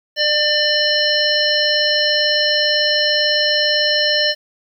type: harmonic tone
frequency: 597 Hz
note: D5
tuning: 28 cents sharp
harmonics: 1 / 3 / 5 / 7 / 9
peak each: -20 / -20 / -20 / -20 / -20 dBFS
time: 0.16-4.35 s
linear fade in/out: 50 ms
effects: 8-bit